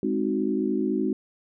sine chord, Ab dominant seventh, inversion none, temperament equal, 207.7 / 261.6 / 311.1 / 370 Hz, Ab3 / C4 / Eb4 / Gb4, 0 / 0 / 0 / 0 cents, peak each -28 dBFS, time 0.03-1.13 s, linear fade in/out 2 ms, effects none

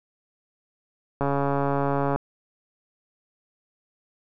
click train, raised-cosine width 1 ms, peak -11 dBFS, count 134, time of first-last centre 1.21-2.16 s, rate 140 Hz, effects none

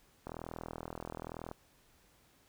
click train, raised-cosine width 1 ms, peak -27 dBFS, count 52, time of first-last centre 0.27-1.514 s, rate 41 Hz, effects pink hiss -67 dBFS RMS until 2.48 s

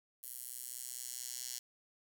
10% pulse tone with high-pass filter sweep, 124.4 Hz, B2, 13 cents sharp, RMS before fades -45 dBFS, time 0.23-1.59 s, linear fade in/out 5 ms, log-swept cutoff 11000 to 5800 Hz, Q 1.4, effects none

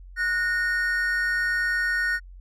triangle tone pair together, 1465 / 1844 Hz, F#6 / A#6, -18 / -19 cents, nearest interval major third, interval 399 cents, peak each -23 dBFS, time 0.16-2.2 s, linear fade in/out 50 ms, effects added 45 Hz sine -41 dBFS peak until 2.4 s

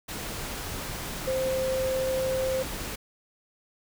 sine tone in noise, 523.3 Hz, C5, in tune, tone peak -25 dBFS, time 1.27-2.63 s, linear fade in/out 10 ms, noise pink, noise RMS -35 dBFS, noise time 0.08-2.96 s, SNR +7 dB, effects none

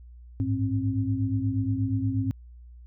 sine tone cluster, 101.2 / 109.6 / 266.4 Hz, G#2 / A2 / C4, -44 / -6 / +31 cents, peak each -28 dBFS, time 0.4-2.31 s, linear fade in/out 0 ms, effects added 60 Hz sine -44 dBFS peak until 2.86 s

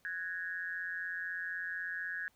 sine tone with amplitude modulation, 1661.2 Hz, G#6, in tune, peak -32 dBFS, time 0.05-2.28 s, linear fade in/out 0 ms, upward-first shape sine, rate 176 Hz, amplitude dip 95%, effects pink hiss -71 dBFS RMS until 2.35 s

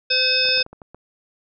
harmonic tone, 514 Hz, C5, 31 cents flat, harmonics 1 / 3 / 5 / 7 / 9 / 10, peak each -27 / -27 / -22 / -24 / -29 / -19 dBFS, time 0.1-0.63 s, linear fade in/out 10 ms
clicks, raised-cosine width 1 ms, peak -26 dBFS, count 8, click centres 0.454 / 0.488 / 0.576 / 0.606 / 0.664 / 0.73 / 0.818 / 0.946 s
effects none

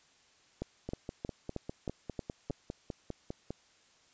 two click trains, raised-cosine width 2 ms, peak -22 / -24 dBFS, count 7 / 14, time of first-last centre 0.62-2.507 / 0.89-3.506 s, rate 3.18 / 4.97 Hz, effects white hiss -65 dBFS RMS until 4.13 s + resampled to 16000 Hz

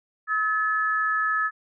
sine tone pair together, 1287 / 1723.4 Hz, E6 / A6, -42 / -36 cents, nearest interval perfect fourth, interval 506 cents, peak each -24 dBFS, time 0.27-1.51 s, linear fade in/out 50 ms, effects none

